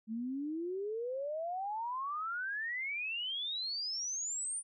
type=exponential sweep; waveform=sine; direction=up; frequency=214.8 to 9397 Hz; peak=-35 dBFS; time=0.07-4.63 s; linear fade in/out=50 ms; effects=none